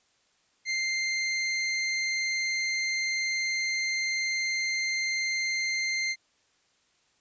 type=tone; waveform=sawtooth; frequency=2093 Hz; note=C7; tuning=in tune; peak=-23 dBFS; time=0.65-6.16 s; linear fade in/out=50 ms; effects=white hiss -68 dBFS RMS until 7.2 s + resampled to 16000 Hz